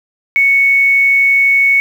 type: tone with quantisation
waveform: sine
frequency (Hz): 2217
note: C#7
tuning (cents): 0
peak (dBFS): -7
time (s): 0.36-1.8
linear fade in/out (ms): 0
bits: 6
effects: none